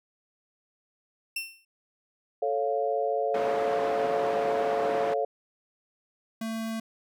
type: tone with exponential decay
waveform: sawtooth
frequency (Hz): 2700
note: E7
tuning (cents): +41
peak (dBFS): -24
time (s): 1.36-1.65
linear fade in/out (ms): 5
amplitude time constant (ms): 63
type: chord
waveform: sine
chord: A augmented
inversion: none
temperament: equal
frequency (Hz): 440 / 554.4 / 698.5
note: A4 / C#5 / E#5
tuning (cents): 0 / 0 / 0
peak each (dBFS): -29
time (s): 2.42-5.25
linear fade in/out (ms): 5
type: band-pass noise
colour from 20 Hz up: white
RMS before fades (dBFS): -34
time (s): 3.34-5.14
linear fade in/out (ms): 5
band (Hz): 220 to 1000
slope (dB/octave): 12
type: tone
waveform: square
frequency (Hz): 224.1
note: A3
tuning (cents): +32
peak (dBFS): -31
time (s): 6.41-6.8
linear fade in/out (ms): 5
effects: none